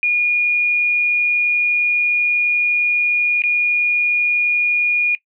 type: tone with dropouts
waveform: sine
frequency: 2437 Hz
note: D#7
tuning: 37 cents flat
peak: -13 dBFS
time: 0.03-5.15 s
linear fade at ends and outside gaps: 1 ms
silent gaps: 3.42-3.437 s
effects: noise-tail reverb RT60 0.1 s tail -19 dB re dry